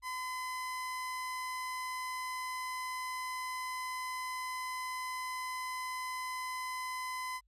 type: tone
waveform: 30% pulse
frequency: 1017 Hz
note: C6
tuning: 50 cents flat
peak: -34 dBFS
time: 0.02-7.41 s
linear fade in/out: 50 ms
effects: added 50 Hz sine -68 dBFS peak until 7.47 s + resampled to 32000 Hz